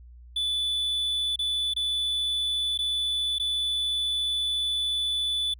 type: tone with dropouts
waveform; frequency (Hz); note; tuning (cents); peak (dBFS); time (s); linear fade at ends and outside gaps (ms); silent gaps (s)
triangle; 3477; A7; -21; -23; 0.36-5.54; 5; 1.36-1.39 / 1.738-1.763 / 2.777-2.788 / 3.385-3.397
effects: added 60 Hz sine -45 dBFS peak until 5.59 s